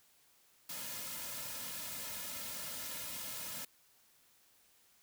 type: noise with comb filter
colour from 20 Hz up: white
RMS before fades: -43 dBFS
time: 0.69-3.65 s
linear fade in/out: 5 ms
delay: 2.6 ms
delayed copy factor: -0.85
effects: white hiss -68 dBFS RMS until 5.02 s